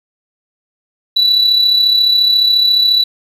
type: tone with amplitude modulation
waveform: sine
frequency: 3951 Hz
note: B7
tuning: in tune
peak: -4 dBFS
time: 1.16-3.04 s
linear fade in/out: 10 ms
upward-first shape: sine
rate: 34.3 Hz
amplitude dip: 55%
effects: tanh soft clip ceiling -5 dBFS + 7-bit